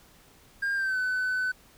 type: tone with pitch glide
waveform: triangle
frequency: 1607 to 1508.1 Hz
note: G6 to F#6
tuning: +43 to +33 cents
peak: -23 dBFS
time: 0.62-1.52 s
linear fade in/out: 10 ms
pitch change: -110 cents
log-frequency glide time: 0.74-0.98 s
effects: tanh soft clip ceiling -19 dBFS + pink hiss -57 dBFS RMS until 1.77 s